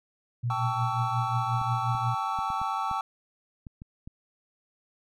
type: tone with tremolo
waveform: sine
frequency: 120 Hz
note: B2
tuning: 49 cents flat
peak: -24 dBFS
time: 0.43-2.15 s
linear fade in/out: 10 ms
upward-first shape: triangle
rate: 5.6 Hz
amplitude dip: 90%
type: chord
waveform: triangle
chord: A dominant seventh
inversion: third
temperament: equal with one note detuned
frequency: 784 / 880 / 1127.5 / 1318.5 Hz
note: G5 / A5 / C#6 / E6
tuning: 0 / 0 / +29 / 0 cents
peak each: -31 dBFS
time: 0.5-3.01 s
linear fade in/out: 2 ms
type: clicks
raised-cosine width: 5 ms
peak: -29 dBFS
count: 9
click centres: 1.615 / 1.95 / 2.389 / 2.503 / 2.616 / 2.913 / 3.668 / 3.819 / 4.075 s
effects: none